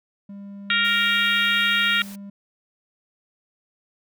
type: tone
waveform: triangle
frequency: 200 Hz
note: G3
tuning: 35 cents sharp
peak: -33 dBFS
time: 0.29-2.3 s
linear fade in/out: 5 ms
type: harmonic tone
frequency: 466.2 Hz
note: A#4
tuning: in tune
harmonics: 3 / 4 / 5 / 6 / 7 / 8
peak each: -23 / -24 / -25 / -26 / -26 / -27 dBFS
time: 0.7-2.02 s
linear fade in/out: 2 ms
type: band-stop noise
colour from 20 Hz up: white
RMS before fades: -43 dBFS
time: 0.84-2.16 s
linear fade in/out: 10 ms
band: 130 to 220 Hz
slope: 96 dB/octave
effects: none